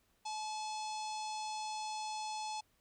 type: harmonic tone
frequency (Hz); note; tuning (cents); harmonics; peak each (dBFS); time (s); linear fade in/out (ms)
860; A5; -40; 1 / 3 / 4 / 5 / 6 / 7 / 8 / 9 / 10; -39 / -51 / -53 / -50 / -52 / -53 / -55 / -59 / -57; 0.25-2.61; 10
effects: pink hiss -74 dBFS RMS until 2.8 s